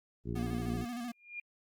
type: harmonic tone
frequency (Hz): 58.27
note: A#1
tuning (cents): 0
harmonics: 1 / 2 / 3 / 4 / 5 / 6 / 7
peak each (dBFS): -40 / -38 / -40 / -43 / -46 / -43 / -45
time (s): 0.24-0.86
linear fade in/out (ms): 50
type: tone with vibrato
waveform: square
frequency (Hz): 240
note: B3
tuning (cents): -49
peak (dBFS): -38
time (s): 0.35-1.12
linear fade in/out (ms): 10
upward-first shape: square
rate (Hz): 13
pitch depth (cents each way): 46
type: tone with exponential growth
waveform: sine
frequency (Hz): 2414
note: D7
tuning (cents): +47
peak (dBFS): -36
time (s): 1.11-1.4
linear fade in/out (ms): 5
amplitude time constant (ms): 63
effects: Opus 24 kbps